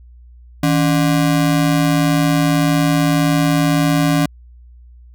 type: ring-modulated tone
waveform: square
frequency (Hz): 221.1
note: A3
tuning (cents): +9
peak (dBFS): -10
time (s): 0.63-4.26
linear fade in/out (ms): 5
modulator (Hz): 60.9
effects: added 60 Hz sine -39 dBFS peak until 5.14 s